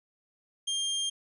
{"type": "tone", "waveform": "sawtooth", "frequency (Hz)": 3200, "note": "G7", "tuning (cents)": 35, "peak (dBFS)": -25, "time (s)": [0.67, 1.1], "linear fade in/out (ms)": 10, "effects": ["resampled to 24000 Hz"]}